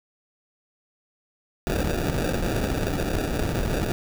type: noise with sample-and-hold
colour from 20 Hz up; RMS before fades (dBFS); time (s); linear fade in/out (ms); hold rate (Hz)
pink; -25; 1.67-3.92; 0; 1050
effects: none